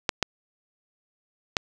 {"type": "clicks", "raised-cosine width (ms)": 0.2, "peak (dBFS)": -4, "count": 3, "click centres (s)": [0.092, 0.227, 1.568], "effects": []}